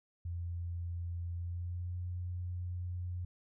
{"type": "tone with pitch glide", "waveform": "sine", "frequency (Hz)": [86.2, 89.09], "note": ["F2", "F2"], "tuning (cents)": [-22, 35], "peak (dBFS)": -36, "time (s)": [0.25, 3.25], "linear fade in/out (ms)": 5, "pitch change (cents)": 57, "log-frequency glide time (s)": [1.34, 1.97], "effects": []}